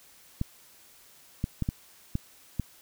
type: clicks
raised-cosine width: 5 ms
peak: -15 dBFS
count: 6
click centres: 0.414 / 1.441 / 1.623 / 1.689 / 2.154 / 2.597 s
effects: white hiss -56 dBFS RMS until 2.81 s